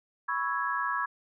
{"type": "chord", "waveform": "sine", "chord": "C# minor seventh", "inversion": "third", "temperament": "equal", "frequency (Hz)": [987.8, 1108.7, 1318.5, 1661.2], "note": ["B5", "C#6", "E6", "G#6"], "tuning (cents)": [0, 0, 0, 0], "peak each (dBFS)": [-34, -32, -35, -32], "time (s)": [0.28, 1.06], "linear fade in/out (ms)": 10, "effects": []}